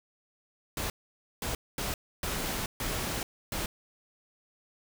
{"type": "noise bursts at uneven times", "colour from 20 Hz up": "pink", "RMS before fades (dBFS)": -33, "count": 6, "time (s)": [[0.77, 0.9], [1.42, 1.55], [1.78, 1.94], [2.23, 2.66], [2.8, 3.23], [3.52, 3.66]], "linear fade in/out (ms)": 2, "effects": []}